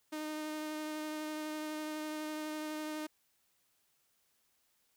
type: tone with vibrato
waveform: sawtooth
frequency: 307.2 Hz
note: D#4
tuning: 22 cents flat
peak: -34 dBFS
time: 0.12-3.07 s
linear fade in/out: 10 ms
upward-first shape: triangle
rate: 12 Hz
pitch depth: 13 cents each way
effects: white hiss -75 dBFS RMS until 4.96 s